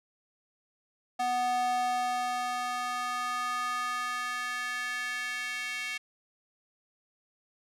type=tone with high-pass filter sweep; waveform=square; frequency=246.9 Hz; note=B3; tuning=in tune; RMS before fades=-32 dBFS; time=1.19-5.98 s; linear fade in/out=10 ms; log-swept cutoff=650 to 2200 Hz; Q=3.2; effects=low-pass 10000 Hz 12 dB/octave